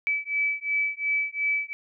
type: beating tone pair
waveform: sine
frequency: 2299 / 2301.8 Hz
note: D7 / D7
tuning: -37 / -35 cents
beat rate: 2.8 Hz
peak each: -27 dBFS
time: 0.07-1.73 s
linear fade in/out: 0 ms
effects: none